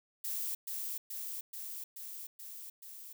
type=noise with echo; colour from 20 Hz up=violet; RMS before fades=-37 dBFS; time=0.24-0.55 s; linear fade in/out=5 ms; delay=430 ms; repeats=6; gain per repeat=-2 dB; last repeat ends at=3.13 s; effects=none